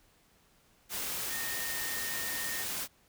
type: tone in noise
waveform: sine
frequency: 1839 Hz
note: A#6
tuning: 24 cents flat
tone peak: -39 dBFS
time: 1.29-2.66 s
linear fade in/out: 50 ms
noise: white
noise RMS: -36 dBFS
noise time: 0.89-2.88 s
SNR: -6 dB
effects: pink hiss -66 dBFS RMS until 3.08 s